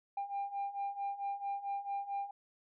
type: beating tone pair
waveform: sine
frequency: 796 / 800.5 Hz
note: G5 / G5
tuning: +26 / +36 cents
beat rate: 4.5 Hz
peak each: -39 / -36 dBFS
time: 0.17-2.31 s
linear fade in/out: 5 ms
effects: tanh soft clip ceiling -32 dBFS